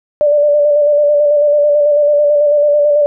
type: tone with vibrato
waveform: sine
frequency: 587.3 Hz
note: D5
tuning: in tune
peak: -7 dBFS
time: 0.21-3.06 s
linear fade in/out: 0 ms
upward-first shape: square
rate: 9.1 Hz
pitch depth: 24 cents each way
effects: none